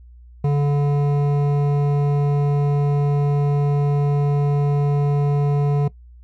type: tone with hard clipping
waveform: triangle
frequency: 143.9 Hz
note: D3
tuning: 35 cents flat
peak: -17 dBFS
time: 0.44-5.88 s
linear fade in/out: 5 ms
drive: 15 dB
effects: noise-tail reverb RT60 0.1 s tail -19 dB re dry + added 60 Hz sine -41 dBFS peak until 6.23 s